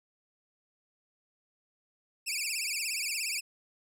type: tone with vibrato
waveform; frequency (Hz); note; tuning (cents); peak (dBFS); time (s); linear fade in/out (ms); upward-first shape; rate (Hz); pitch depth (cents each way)
15% pulse; 2476; D#7; -9; -24; 2.26-3.41; 20; triangle; 17; 190
effects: none